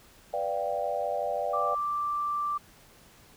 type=chord; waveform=sine; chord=G dominant seventh; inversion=first; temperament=equal; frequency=493.9 / 587.3 / 698.5 / 784 Hz; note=B4 / D5 / F5 / G5; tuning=0 / 0 / 0 / 0 cents; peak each=-35 / -31 / -33 / -34 dBFS; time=0.33-1.75 s; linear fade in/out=10 ms
type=tone; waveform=sine; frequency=1174.7 Hz; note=D6; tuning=in tune; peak=-27 dBFS; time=1.53-2.58 s; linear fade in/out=10 ms
effects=pink hiss -56 dBFS RMS until 3.36 s